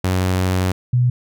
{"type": "tone pair in turn", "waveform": ["sawtooth", "sine"], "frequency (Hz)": [92.5, 123.47], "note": ["F#2", "B2"], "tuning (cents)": [0, 0], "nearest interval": "perfect fourth", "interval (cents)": 500, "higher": "second", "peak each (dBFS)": -12, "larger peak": "neither", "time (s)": [[0.04, 0.72], [0.93, 1.1]], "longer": "first", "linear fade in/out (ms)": 5, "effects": []}